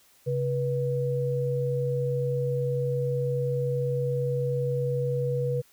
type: tone pair together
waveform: sine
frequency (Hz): 135.2 / 486.6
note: C#3 / B4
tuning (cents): -43 / -26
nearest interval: octave + minor seventh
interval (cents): 2217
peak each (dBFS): -27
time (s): 0.26-5.62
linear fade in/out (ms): 20
effects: white hiss -60 dBFS RMS until 5.72 s